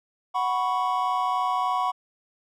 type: chord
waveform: triangle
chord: F# suspended fourth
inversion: none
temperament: just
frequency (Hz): 740 / 986.7 / 1110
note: F#5 / B5 / C#6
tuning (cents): 0 / -2 / +2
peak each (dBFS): -25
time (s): 0.34-1.92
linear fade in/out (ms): 20
effects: none